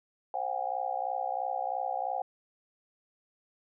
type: tone cluster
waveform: sine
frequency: 528 / 686 / 749 / 812 Hz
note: C5 / F5 / F#5 / G#5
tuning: +16 / -31 / +21 / -39 cents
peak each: -39 / -39 / -33 / -35 dBFS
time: 0.34-2.22 s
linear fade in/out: 2 ms
effects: none